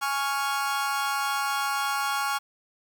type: chord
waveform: 40% pulse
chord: Db major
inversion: second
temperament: equal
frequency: 830.6 / 1108.7 / 1396.9 Hz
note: Ab5 / Db6 / F6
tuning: 0 / 0 / 0 cents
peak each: -29 dBFS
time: 0.01-2.39 s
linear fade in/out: 20 ms
effects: 9-bit